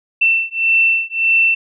sine beating tone pair, 2682 / 2683.7 Hz, E7 / E7, +29 / +30 cents, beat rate 1.7 Hz, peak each -15 dBFS, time 0.21-1.55 s, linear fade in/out 10 ms, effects none

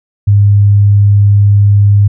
sine tone, 101.7 Hz, G#2, 36 cents flat, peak -3 dBFS, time 0.27-2.08 s, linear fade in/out 10 ms, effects none

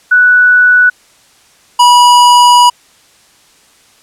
sine / square tone pair in turn, 1480 / 973.1 Hz, F#6 / B5, 0 / -26 cents, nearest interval perfect fifth, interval 726 cents, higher first, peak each -3 dBFS, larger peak neither, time 0.11-0.9 / 1.79-2.7 s, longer second, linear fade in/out 10 ms, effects white hiss -46 dBFS RMS until 4.02 s + low-pass 9000 Hz 12 dB/octave

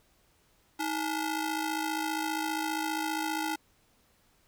sawtooth ring-modulated tone, 579 Hz, D5, 25 cents flat, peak -23 dBFS, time 0.79-3.56 s, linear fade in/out 10 ms, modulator 262 Hz, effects pink hiss -67 dBFS RMS until 4.47 s

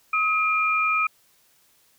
sine tone pair together, 1271.4 / 2400 Hz, D#6 / D7, +37 / +37 cents, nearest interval major seventh, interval 1100 cents, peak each -22 dBFS, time 0.13-1.07 s, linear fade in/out 5 ms, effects white hiss -61 dBFS RMS until 1.98 s

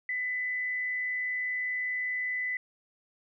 sine tone with frequency modulation, 2000 Hz, B6, 21 cents sharp, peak -29 dBFS, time 0.09-2.57 s, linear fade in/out 2 ms, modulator 125 Hz, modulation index 0.24, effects none

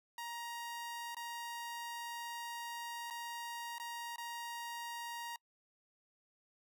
sawtooth tone with dropouts, 941 Hz, A#5, 16 cents sharp, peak -38 dBFS, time 0.18-5.36 s, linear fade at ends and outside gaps 2 ms, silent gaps 1.147-1.167 / 3.102-3.107 / 3.783-3.798 / 4.16-4.181 s, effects noise-tail reverb RT60 0.1 s tail -26 dB re dry

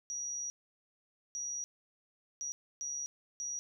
sine tone bursts at uneven times, 5780 Hz, F#8, 41 cents flat, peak -36 dBFS, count 5, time 0.1-0.5 / 1.35-1.64 / 2.41-2.52 / 2.81-3.06 / 3.4-3.59 s, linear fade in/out 0 ms, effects none

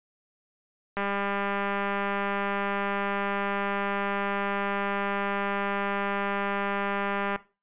click train, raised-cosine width 0.5 ms, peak -15 dBFS, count 1279, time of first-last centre 0.97-7.36 s, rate 200 Hz, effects noise-tail reverb RT60 0.3 s tail -17 dB re dry + resampled to 8000 Hz

